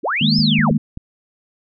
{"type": "linear two-way sweep", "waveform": "sine", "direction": "up then down", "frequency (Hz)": [189.4, 5310, 189.4], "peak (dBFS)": -17, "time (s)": [0.03, 0.72], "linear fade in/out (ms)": 20, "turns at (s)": 0.38}
{"type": "chord", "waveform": "sine", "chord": "D# suspended fourth", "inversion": "none", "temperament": "equal", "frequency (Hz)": [155.56, 207.7, 233.1], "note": ["D#3", "G#3", "A#3"], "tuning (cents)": [0, 0, 0], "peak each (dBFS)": -18, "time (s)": [0.21, 0.78], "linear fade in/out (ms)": 5}
{"type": "clicks", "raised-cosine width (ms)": 5, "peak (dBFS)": -16, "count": 4, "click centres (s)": [0.389, 0.59, 0.713, 0.974]}
{"effects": []}